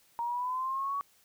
sine linear sweep, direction up, 932.3 to 1135 Hz, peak -30 dBFS, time 0.19-1.01 s, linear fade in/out 0 ms, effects white hiss -65 dBFS RMS until 1.24 s

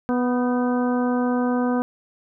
harmonic tone with a mistuned harmonic, 246.9 Hz, B3, in tune, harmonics 1 / 2 / 3 / 4 / 5 / 6, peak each -20 / -26 / -30 / -32 / -34 / -36 dBFS, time 0.09-1.82 s, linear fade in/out 0 ms, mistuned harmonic 6, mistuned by +53 cents, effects none

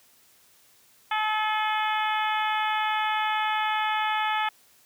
harmonic tone with a mistuned harmonic, 430.6 Hz, A4, 37 cents flat, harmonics 2 / 3 / 4 / 5 / 6 / 7 / 8, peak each -26 / -30 / -32 / -34 / -36 / -37 / -38 dBFS, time 1.11-4.49 s, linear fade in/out 5 ms, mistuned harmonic 6, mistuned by -32 cents, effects white hiss -59 dBFS RMS until 4.85 s + high-pass 60 Hz 12 dB/octave

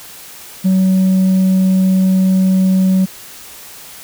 sine tone, 188.2 Hz, F#3, 30 cents sharp, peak -6 dBFS, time 0.64-3.06 s, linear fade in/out 20 ms, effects tanh soft clip ceiling -8 dBFS + white hiss -35 dBFS RMS until 4.03 s

